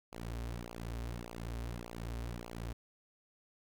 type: tone with flanger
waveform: sawtooth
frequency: 58.27 Hz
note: A#1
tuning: in tune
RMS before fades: -42 dBFS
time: 0.12-2.73 s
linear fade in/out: 10 ms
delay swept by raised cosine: 0.53 to 6.13 ms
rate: 1.7 Hz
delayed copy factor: -0.95
effects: none